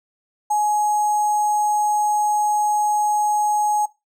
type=tone with sample-and-hold; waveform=sine; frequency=840 Hz; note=G#5; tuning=19 cents sharp; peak=-16 dBFS; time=0.5-3.86 s; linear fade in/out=10 ms; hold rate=7350 Hz; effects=noise-tail reverb RT60 0.2 s tail -17 dB re dry + low-pass 12000 Hz 12 dB/octave